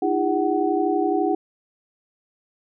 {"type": "tone cluster", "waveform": "sine", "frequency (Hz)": [309.2, 341, 403.6, 748], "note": ["D#4", "F4", "G#4", "F#5"], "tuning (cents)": [-11, -41, -49, 19], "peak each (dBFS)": -24, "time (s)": [0.02, 1.35], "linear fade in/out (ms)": 5, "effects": []}